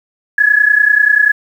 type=tone pair together; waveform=sine; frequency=1677 / 1707.3 Hz; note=G#6 / G#6; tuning=+16 / +47 cents; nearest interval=unison; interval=31 cents; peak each=-10 dBFS; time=0.38-1.32 s; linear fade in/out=5 ms; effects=7-bit